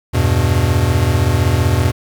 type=chord; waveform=square; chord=E minor; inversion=none; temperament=equal; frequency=82.41 / 98 / 123.47 Hz; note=E2 / G2 / B2; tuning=0 / 0 / 0 cents; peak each=-17 dBFS; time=0.13-1.92 s; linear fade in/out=20 ms; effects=8-bit